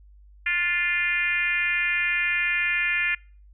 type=tone with frequency modulation; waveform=sine; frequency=2093 Hz; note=C7; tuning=in tune; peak=-21 dBFS; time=0.46-3.15 s; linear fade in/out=5 ms; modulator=340 Hz; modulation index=1.5; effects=noise-tail reverb RT60 0.4 s tail -26 dB re dry + added 50 Hz sine -48 dBFS peak until 3.53 s